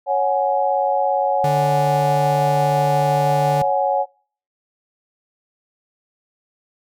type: chord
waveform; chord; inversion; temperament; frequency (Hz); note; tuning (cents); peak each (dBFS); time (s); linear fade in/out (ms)
sine; C# suspended fourth; none; equal with one note detuned; 554.4 / 740 / 837.4; C#5 / F#5 / G#5; 0 / 0 / +14; -20; 0.06-4.06; 50
type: tone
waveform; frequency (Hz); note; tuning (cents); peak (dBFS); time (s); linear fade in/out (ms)
45% pulse; 146.83; D3; 0; -20; 1.44-3.62; 2
effects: noise-tail reverb RT60 0.5 s tail -26 dB re dry